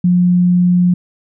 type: tone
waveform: sine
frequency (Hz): 178.2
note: F3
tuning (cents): +35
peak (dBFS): -8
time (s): 0.04-0.94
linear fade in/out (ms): 5
effects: none